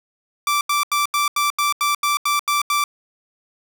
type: tone bursts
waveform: sawtooth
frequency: 1169 Hz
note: D6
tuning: 8 cents flat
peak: -13 dBFS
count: 11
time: 0.47-2.84 s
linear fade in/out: 2 ms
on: 140 ms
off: 83 ms
effects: none